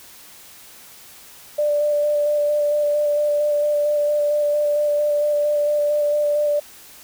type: tone with vibrato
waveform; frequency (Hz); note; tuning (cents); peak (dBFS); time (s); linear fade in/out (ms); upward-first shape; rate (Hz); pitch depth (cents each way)
sine; 590; D5; +8; -16; 1.58-6.6; 10; square; 4.4; 11
effects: white hiss -44 dBFS RMS until 7.03 s